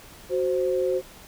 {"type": "tone pair together", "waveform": "sine", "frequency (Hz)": [371.1, 523.3], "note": ["F#4", "C5"], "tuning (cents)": [5, 0], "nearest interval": "tritone", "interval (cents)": 595, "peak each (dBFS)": -24, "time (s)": [0.29, 1.02], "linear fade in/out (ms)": 50, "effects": ["pink hiss -47 dBFS RMS until 1.27 s"]}